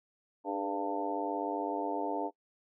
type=harmonic tone with a mistuned harmonic; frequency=99.1 Hz; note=G2; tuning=19 cents sharp; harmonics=3 / 4 / 5 / 6 / 7 / 8 / 9; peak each=-37 / -40 / -40 / -43 / -38 / -45 / -37 dBFS; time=0.44-2.31 s; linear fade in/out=50 ms; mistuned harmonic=4; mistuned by=+49 cents; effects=noise-tail reverb RT60 0.1 s tail -23 dB re dry